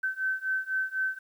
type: beating tone pair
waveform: sine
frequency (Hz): 1534 / 1538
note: G6 / G6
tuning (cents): -38 / -33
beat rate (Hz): 4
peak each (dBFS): -31 / -30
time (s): 0.03-1.19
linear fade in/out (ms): 10
effects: 10-bit